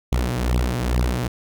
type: beating tone pair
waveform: sawtooth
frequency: 60 / 62.3 Hz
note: B1 / B1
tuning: -49 / +16 cents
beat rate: 2.3 Hz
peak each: -18 dBFS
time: 0.12-1.28 s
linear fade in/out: 5 ms
effects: none